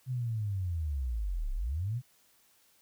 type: linear two-way sweep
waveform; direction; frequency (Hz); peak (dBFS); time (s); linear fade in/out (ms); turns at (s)
sine; down then up; 130.9 to 30.87 to 130.9; -30; 0.06-2.02; 50; 1.53
effects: white hiss -66 dBFS RMS until 2.81 s